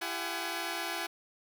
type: tone cluster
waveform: 10% pulse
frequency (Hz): 337.4 / 398.1 / 749 / 839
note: E4 / G4 / F#5 / G#5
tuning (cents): +40 / +27 / +21 / +17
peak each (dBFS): -30 / -34 / -30 / -32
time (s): 0.01-1.07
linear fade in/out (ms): 10
effects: none